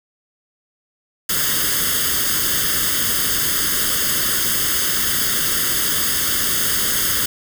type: noise with comb filter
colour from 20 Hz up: white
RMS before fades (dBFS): -19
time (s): 1.29-7.26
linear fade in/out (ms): 5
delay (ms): 0.61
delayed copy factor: +0.85
effects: none